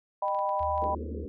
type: chord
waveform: sine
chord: Eb augmented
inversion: none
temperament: equal with one note detuned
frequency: 611.9 / 784 / 987.8 Hz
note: Eb5 / G5 / B5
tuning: -29 / 0 / 0 cents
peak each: -31 / -31 / -29 dBFS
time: 0.22-0.95 s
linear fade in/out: 5 ms
type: clicks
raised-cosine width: 0.3 ms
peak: -35 dBFS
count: 8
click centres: 0.282 / 0.347 / 0.39 / 0.492 / 0.594 / 0.63 / 0.779 / 0.84 s
type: tone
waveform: sine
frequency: 76.1 Hz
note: D#2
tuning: 38 cents flat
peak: -35 dBFS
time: 0.6-1.26 s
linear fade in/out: 10 ms
type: band-pass noise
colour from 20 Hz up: white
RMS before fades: -39 dBFS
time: 0.82-1.28 s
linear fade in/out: 0 ms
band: 180 to 510 Hz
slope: 96 dB/octave
effects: none